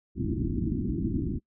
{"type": "low-pass noise", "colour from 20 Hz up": "white", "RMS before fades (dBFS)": -29, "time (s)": [0.15, 1.4], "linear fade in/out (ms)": 50, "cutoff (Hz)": 350, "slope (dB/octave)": 96, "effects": ["noise-tail reverb RT60 0.1 s tail -25 dB re dry"]}